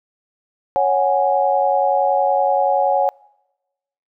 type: chord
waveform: sine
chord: C# suspended fourth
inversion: none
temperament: equal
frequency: 554.4 / 740 / 830.6 Hz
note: C#5 / F#5 / G#5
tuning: 0 / 0 / 0 cents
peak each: -18 dBFS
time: 0.76-3.09 s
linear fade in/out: 0 ms
effects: noise-tail reverb RT60 1.0 s tail -26 dB re dry